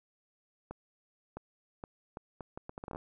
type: accelerating click train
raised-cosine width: 1 ms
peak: -27 dBFS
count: 14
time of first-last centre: 0.71-2.959 s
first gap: 660 ms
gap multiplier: 0.71
effects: none